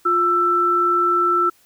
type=tone pair together; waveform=sine; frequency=352.1 / 1329.4 Hz; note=F4 / E6; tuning=+14 / +14 cents; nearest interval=octave + major seventh; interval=2300 cents; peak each=-22 / -15 dBFS; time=0.05-1.5 s; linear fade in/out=10 ms; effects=white hiss -56 dBFS RMS until 1.65 s